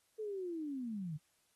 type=linear sweep; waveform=sine; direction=down; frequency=442.5 to 141.6 Hz; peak=-38 dBFS; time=0.18-1.18 s; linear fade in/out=20 ms; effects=white hiss -75 dBFS RMS until 1.55 s + AAC 32 kbps